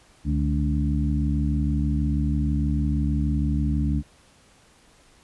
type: harmonic tone with a mistuned harmonic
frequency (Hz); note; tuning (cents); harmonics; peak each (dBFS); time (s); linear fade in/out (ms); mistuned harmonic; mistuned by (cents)
72; D2; -34; 1 / 2 / 3 / 4; -23 / -26 / -28 / -29; 0.24-4.03; 50; 2; +67
effects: pink hiss -56 dBFS RMS until 5.23 s + resampled to 24000 Hz